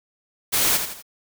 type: noise with echo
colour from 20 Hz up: white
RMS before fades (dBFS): -20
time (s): 0.52-0.78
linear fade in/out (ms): 20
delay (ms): 82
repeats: 3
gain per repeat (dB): -7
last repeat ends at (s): 1.026
effects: none